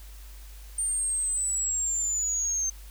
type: linear sweep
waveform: sine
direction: down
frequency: 8870 to 6272 Hz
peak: -25 dBFS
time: 0.78-2.7 s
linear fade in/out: 5 ms
effects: added 50 Hz sine -42 dBFS peak until 2.9 s + white hiss -53 dBFS RMS until 2.9 s